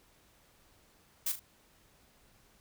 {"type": "noise with echo", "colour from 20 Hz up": "blue", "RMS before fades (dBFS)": -32, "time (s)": [1.26, 1.32], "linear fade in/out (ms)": 5, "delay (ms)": 38, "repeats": 2, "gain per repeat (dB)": -9, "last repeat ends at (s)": 1.396, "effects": ["pink hiss -65 dBFS RMS until 2.6 s"]}